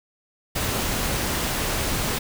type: noise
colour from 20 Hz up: pink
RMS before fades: -25 dBFS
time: 0.55-2.19 s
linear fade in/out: 10 ms
effects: none